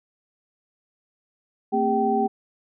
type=tone cluster; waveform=sine; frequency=226.3 / 263.6 / 403.1 / 773 Hz; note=A3 / C4 / G4 / G5; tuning=+49 / +13 / +48 / -24 cents; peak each=-25 / -30 / -24 / -22 dBFS; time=1.72-2.28 s; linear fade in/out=20 ms; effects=none